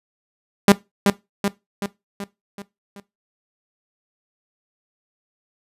sawtooth tone with echo, 200.5 Hz, G3, 39 cents sharp, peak -4 dBFS, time 0.68-0.72 s, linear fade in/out 2 ms, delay 380 ms, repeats 6, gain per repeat -5 dB, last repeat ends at 3 s, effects noise-tail reverb RT60 0.2 s tail -18 dB re dry + resampled to 32000 Hz

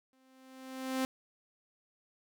sawtooth tone with exponential growth, 261.6 Hz, C4, in tune, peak -25 dBFS, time 0.13-1.05 s, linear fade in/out 1 ms, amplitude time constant 200 ms, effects none

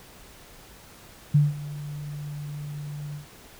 sine tone with ADSR envelope, 146.83 Hz, D3, in tune, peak -13 dBFS, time 1.34-3.26 s, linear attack 11 ms, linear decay 180 ms, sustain -19 dB, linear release 110 ms, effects pink hiss -49 dBFS RMS until 3.59 s

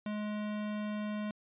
square tone, 210.4 Hz, G#3, 23 cents sharp, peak -35 dBFS, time 0.06-1.31 s, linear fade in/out 2 ms, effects resampled to 8000 Hz

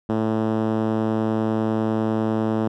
5% pulse tone with band-pass filter, 110 Hz, A2, in tune, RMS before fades -22 dBFS, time 0.09-2.68 s, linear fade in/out 5 ms, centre 220 Hz, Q 1.1, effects none

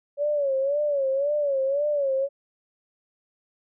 sine tone with vibrato, 563 Hz, C#5, 27 cents sharp, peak -21 dBFS, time 0.17-2.29 s, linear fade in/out 50 ms, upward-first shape sine, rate 1.9 Hz, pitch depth 100 cents each way, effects none

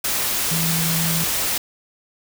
sine tone in noise, 164.4 Hz, E3, 4 cents flat, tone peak -22 dBFS, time 0.51-1.24 s, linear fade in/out 5 ms, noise white, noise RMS -22 dBFS, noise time 0.04-1.58 s, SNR -3 dB, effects none

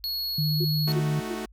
square tone, 4340 Hz, C#8, 37 cents flat, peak -28 dBFS, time 0.04-0.92 s, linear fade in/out 0 ms
sine tone with pitch glide, 152.8 to 151.04 Hz, D#3 to D3, -31 to +49 cents, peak -23 dBFS, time 0.38-1.2 s, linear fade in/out 5 ms, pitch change -20 cents, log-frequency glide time 0.83-1.05 s
sine tone bursts, 356.7 Hz, F4, 37 cents sharp, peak -27 dBFS, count 3, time 0.6-1.35 s, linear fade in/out 10 ms, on 50 ms, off 300 ms
sawtooth chord, D# diminished, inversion second, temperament equal, 220 / 311.1 / 370 Hz, A3 / D#4 / F#4, 0 / 0 / 0 cents, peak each -30 / -35 / -31 dBFS, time 0.87-1.46 s, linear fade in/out 10 ms
effects added 50 Hz sine -50 dBFS peak until 1.52 s

